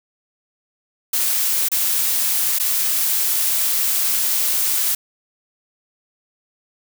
blue noise with dropouts, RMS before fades -19 dBFS, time 1.13-4.95 s, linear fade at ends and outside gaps 5 ms, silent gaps 1.686-1.716 / 2.587-2.597 s, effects none

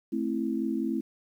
sine chord, A minor, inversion none, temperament just, 220 / 264 / 330 Hz, A3 / C4 / E4, 0 / +16 / +2 cents, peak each -31 dBFS, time 0.12-1.01 s, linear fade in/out 10 ms, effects 10-bit

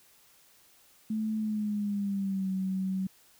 sine tone with pitch glide, 217.6 to 189.43 Hz, A3 to F#3, -19 to +41 cents, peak -28 dBFS, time 1.1-3.07 s, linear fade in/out 5 ms, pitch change -240 cents, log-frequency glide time 1.37-2.5 s, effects white hiss -61 dBFS RMS until 3.39 s

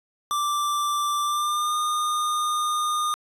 square tone with pitch glide, 1174.7 to 1219.6 Hz, D6 to D#6, 0 to -35 cents, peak -23 dBFS, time 0.31-3.14 s, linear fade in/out 0 ms, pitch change +65 cents, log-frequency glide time 1.23-1.76 s, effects resampled to 32000 Hz

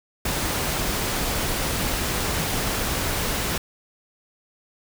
pink noise, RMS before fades -25 dBFS, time 0.25-3.58 s, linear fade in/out 5 ms, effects none

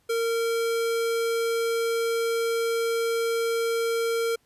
square tone, 460 Hz, A#4, 23 cents flat, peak -24 dBFS, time 0.09-4.36 s, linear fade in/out 10 ms, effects pink hiss -67 dBFS RMS until 4.45 s + resampled to 32000 Hz

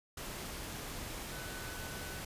sine tone in noise, 1500 Hz, F#6, 23 cents sharp, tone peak -49 dBFS, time 1.32-2.2 s, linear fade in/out 5 ms, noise pink, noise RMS -43 dBFS, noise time 0.17-2.25 s, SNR -9 dB, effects resampled to 32000 Hz

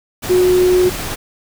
sine tone in noise, 364.1 Hz, F#4, 28 cents flat, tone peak -9 dBFS, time 0.29-0.9 s, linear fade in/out 20 ms, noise pink, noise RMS -24 dBFS, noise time 0.22-1.16 s, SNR +12 dB, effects none

